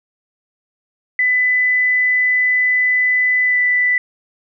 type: tone with pitch glide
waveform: sine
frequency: 2000 to 1985 Hz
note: B6 to B6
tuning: +21 to +8 cents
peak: -12 dBFS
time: 1.19-3.98 s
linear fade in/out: 2 ms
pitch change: -13 cents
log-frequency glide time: 3.45-3.59 s
effects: none